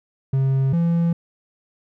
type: tone pair in turn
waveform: triangle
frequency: 134.3 / 168.94 Hz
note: C3 / E3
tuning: +46 / +43 cents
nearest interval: major third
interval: 397 cents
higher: second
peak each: -14 dBFS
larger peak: neither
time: 0.33-0.73 / 0.73-1.13 s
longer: neither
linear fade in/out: 5 ms
effects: none